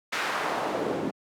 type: noise with band-pass filter sweep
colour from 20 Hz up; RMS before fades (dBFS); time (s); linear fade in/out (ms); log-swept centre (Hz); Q
pink; -29; 0.12-1.11; 10; 1900 to 270; 1.1
effects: high-pass 150 Hz 12 dB/octave